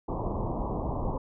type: low-pass noise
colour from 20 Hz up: pink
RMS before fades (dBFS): -31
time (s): 0.08-1.18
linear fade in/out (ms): 5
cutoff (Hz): 1100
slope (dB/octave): 96
effects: none